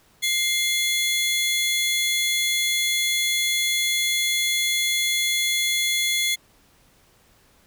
sawtooth tone pair together, 2100 / 3395 Hz, C7 / G#7, +6 / +37 cents, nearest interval minor sixth, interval 831 cents, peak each -20 dBFS, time 0.22-6.36 s, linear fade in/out 20 ms, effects pink hiss -58 dBFS RMS until 7.66 s

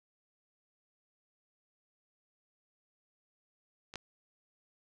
clicks, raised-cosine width 0.2 ms, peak -29 / -22 dBFS, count 2, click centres 3.939 / 3.957 s, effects none

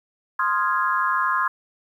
sine chord, F minor seventh, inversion second, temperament equal, 1046.5 / 1244.5 / 1396.9 / 1661.2 Hz, C6 / Eb6 / F6 / Ab6, 0 / 0 / 0 / 0 cents, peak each -22 / -25 / -27 / -26 dBFS, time 0.39-1.48 s, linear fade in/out 5 ms, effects 9-bit

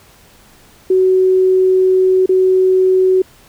sine tone with dropouts, 373.9 Hz, F#4, 18 cents sharp, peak -8 dBFS, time 0.9-3.22 s, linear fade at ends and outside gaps 5 ms, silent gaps 2.26-2.291 s, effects pink hiss -46 dBFS RMS until 3.48 s

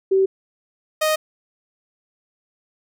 sine / sawtooth tone pair in turn, 384.3 / 621.4 Hz, G4 / D#5, -34 / -2 cents, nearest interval minor sixth, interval 832 cents, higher second, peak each -13 dBFS, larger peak neither, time 0.11-0.26 / 1.01-1.16 s, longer neither, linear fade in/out 10 ms, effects none

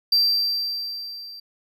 triangle tone with level ramp, 4699 Hz, D8, in tune, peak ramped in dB -13 to -36 dBFS, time 0.12-1.4 s, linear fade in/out 5 ms, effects none

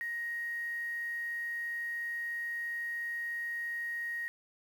sine tone with quantisation, 1877 Hz, A#6, 11 cents sharp, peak -34 dBFS, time 0.01-4.28 s, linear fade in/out 0 ms, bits 9, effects none

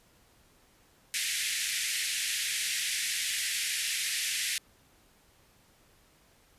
pink band-pass noise, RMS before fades -32 dBFS, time 1.14-4.58 s, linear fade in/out 0 ms, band 1800 to 12000 Hz, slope 48 dB/octave, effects pink hiss -63 dBFS RMS until 6.58 s + resampled to 32000 Hz

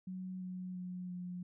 sine tone with pitch steps, 185.4 / 183.27 / 181.17 / 179.08 Hz, F#3 / F#3 / F#3 / F3, +4 / -16 / -36 / +44 cents, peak -40 dBFS, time 0.07-1.43 s, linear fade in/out 5 ms, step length 340 ms, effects none

